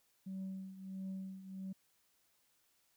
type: tone with tremolo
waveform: sine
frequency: 190.6 Hz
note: G3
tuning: 48 cents flat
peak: -37 dBFS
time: 0.26-1.73 s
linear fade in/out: 10 ms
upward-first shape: triangle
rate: 1.5 Hz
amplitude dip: 80%
effects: tanh soft clip ceiling -38 dBFS + white hiss -75 dBFS RMS until 2.96 s